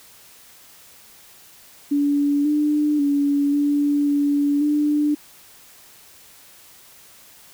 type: tone with pitch steps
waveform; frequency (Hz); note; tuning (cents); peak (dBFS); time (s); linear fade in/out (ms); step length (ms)
sine; 286.9 / 298 / 284.8 / 289.1 / 287.2 / 296.2; D4 / D4 / C#4 / D4 / D4 / D4; -40 / +25 / +47 / -27 / -39 / +15; -16; 1.91-5.15; 10; 540
effects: white hiss -48 dBFS RMS until 7.53 s